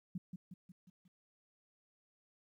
sine tone with echo, 181 Hz, F#3, 38 cents flat, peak -37 dBFS, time 0.15-0.18 s, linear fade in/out 5 ms, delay 180 ms, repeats 5, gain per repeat -5 dB, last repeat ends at 1.08 s, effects 13-bit

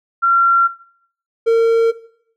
sine / triangle tone pair in turn, 1370 / 457.2 Hz, F6 / A#4, -34 / -34 cents, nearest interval octave + perfect fifth, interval 1900 cents, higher first, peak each -10 / -7 dBFS, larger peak second, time 0.22-0.68 / 1.46-1.92 s, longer neither, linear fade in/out 20 ms, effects noise-tail reverb RT60 0.6 s tail -17 dB re dry

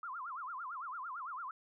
sine tone with vibrato, 1188 Hz, D6, 20 cents sharp, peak -40 dBFS, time 0.03-1.51 s, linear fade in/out 2 ms, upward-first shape sine, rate 8.9 Hz, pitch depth 300 cents each way, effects none

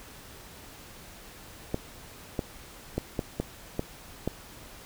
clicks, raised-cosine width 2 ms, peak -14 dBFS, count 7, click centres 1.744 / 2.392 / 2.98 / 3.192 / 3.4 / 3.794 / 4.276 s, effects pink hiss -48 dBFS RMS until 4.85 s

